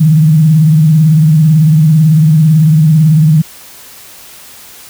sine tone with vibrato, 156 Hz, D#3, 5 cents sharp, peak -3 dBFS, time 0-3.42 s, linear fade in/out 10 ms, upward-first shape triangle, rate 18 Hz, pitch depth 110 cents each way, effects white hiss -34 dBFS RMS until 4.89 s

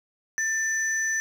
sine tone pair together, 1782 / 5994 Hz, A6 / F#8, +22 / +22 cents, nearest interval octave + major sixth, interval 2100 cents, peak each -24 / -28 dBFS, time 0.38-1.2 s, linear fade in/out 0 ms, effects tanh soft clip ceiling -16 dBFS + 8-bit

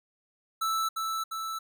square tone with echo, 1318.5 Hz, E6, in tune, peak -27 dBFS, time 0.61-0.89 s, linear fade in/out 10 ms, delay 350 ms, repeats 2, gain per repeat -3 dB, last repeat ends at 1.59 s, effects none

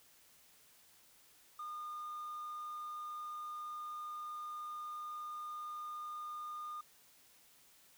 triangle tone, 1217 Hz, D#6, 39 cents flat, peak -39 dBFS, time 1.59-6.81 s, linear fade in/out 5 ms, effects tanh soft clip ceiling -37 dBFS + white hiss -65 dBFS RMS until 7.97 s

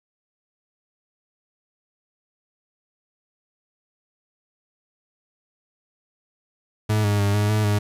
40% pulse tone with pitch steps, 107.1 / 103 / 101 / 104.1 / 107.1 / 103.5 Hz, A2 / G#2 / G#2 / G#2 / A2 / G#2, -46 / -14 / -48 / +5 / -46 / -5 cents, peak -17 dBFS, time 6.89-7.79 s, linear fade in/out 10 ms, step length 150 ms, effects resampled to 32000 Hz + 9-bit

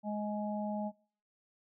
harmonic tone, 209.4 Hz, G#3, 15 cents sharp, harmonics 1 / 3 / 4, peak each -35 / -40 / -41 dBFS, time 0.03-0.92 s, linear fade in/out 50 ms, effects noise-tail reverb RT60 0.5 s tail -25 dB re dry

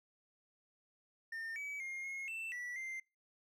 triangle tone with pitch steps, 1813 / 2282 / 2130 / 2159 / 2669 / 1955 / 2088 Hz, A#6 / C#7 / C7 / C#7 / E7 / B6 / C7, -49 / +50 / +30 / -46 / +21 / -18 / -4 cents, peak -39 dBFS, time 1.32-3 s, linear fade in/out 5 ms, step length 240 ms, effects noise-tail reverb RT60 0.3 s tail -25 dB re dry

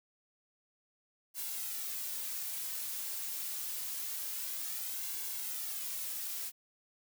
blue noise with flanger, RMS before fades -39 dBFS, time 1.34-6.52 s, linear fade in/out 50 ms, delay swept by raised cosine 1.6 to 4 ms, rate 0.26 Hz, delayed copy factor -0.55, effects none

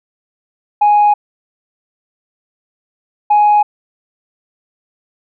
sine tone pair in turn, 830.6 / 834.4 Hz, G#5 / G#5, 0 / +8 cents, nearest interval unison, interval 8 cents, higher second, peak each -5 dBFS, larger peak neither, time 0.81-1.14 / 3.3-3.63 s, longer neither, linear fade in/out 10 ms, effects tanh soft clip ceiling -4 dBFS

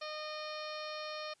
harmonic tone, 612 Hz, D#5, 29 cents flat, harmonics 1 / 2 / 3 / 4 / 5 / 6 / 7 / 8 / 9, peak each -43 / -45 / -51 / -49 / -53 / -53 / -49 / -55 / -52 dBFS, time 0.01-1.34 s, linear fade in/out 10 ms, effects white hiss -70 dBFS RMS until 1.4 s + resampled to 22050 Hz

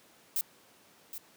violet noise with echo, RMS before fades -30 dBFS, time 0.36-0.41 s, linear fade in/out 0 ms, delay 770 ms, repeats 1, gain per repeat -11 dB, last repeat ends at 1.18 s, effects pink hiss -60 dBFS RMS until 1.36 s + high-pass 200 Hz 12 dB/octave

